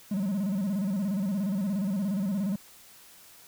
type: tone with vibrato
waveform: triangle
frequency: 196 Hz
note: G3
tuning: in tune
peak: -24 dBFS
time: 0.11-2.56 s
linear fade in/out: 5 ms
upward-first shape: square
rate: 17 Hz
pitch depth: 110 cents each way
effects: white hiss -53 dBFS RMS until 3.47 s